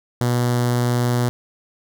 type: tone with notch filter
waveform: sawtooth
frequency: 121.7 Hz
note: B2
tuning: 25 cents flat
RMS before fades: -19 dBFS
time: 0.21-1.29 s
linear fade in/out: 0 ms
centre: 2500 Hz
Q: 1.7
effects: none